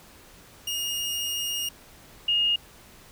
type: tone pair in turn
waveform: sawtooth / sine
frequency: 2849 / 2849 Hz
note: F7 / F7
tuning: +34 / +34 cents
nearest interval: unison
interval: 0 cents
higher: neither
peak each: -24 / -20 dBFS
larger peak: second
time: 0.67-1.69 / 2.28-2.56 s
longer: first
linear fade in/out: 5 ms
effects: pink hiss -51 dBFS RMS until 3.11 s